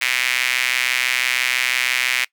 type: tone with high-pass filter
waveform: sawtooth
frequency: 126 Hz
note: B2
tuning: 35 cents sharp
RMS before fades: -20 dBFS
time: 0.01-2.25 s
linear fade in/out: 10 ms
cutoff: 2200 Hz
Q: 3.4
effects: noise-tail reverb RT60 0.1 s tail -22 dB re dry